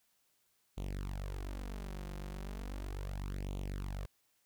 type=tone with flanger; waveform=sawtooth; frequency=48 Hz; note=G1; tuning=36 cents flat; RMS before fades=-41 dBFS; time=0.77-4.06 s; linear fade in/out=10 ms; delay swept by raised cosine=0.29 to 5.69 ms; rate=0.36 Hz; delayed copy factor=+0.8; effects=white hiss -75 dBFS RMS until 4.45 s